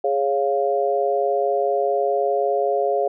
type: chord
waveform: sine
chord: Db major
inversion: second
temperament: equal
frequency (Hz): 415.3 / 554.4 / 698.5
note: Ab4 / Db5 / F5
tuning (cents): 0 / 0 / 0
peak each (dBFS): -22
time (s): 0.04-3.08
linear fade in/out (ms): 5
effects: none